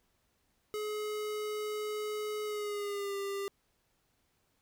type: tone with pitch glide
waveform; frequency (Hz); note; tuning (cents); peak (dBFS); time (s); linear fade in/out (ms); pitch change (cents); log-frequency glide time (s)
square; 423.5 to 397.4; G#4 to G4; +34 to +24; -35; 0.74-3.48; 0; -110; 2.45-3.16
effects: pink hiss -75 dBFS RMS until 4.61 s